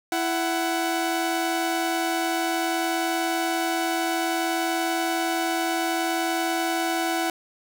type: tone pair together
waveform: sawtooth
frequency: 332.5 / 745.6 Hz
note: E4 / F#5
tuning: +15 / +13 cents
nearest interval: octave + major second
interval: 1398 cents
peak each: -22 dBFS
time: 0.12-7.3 s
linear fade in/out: 2 ms
effects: none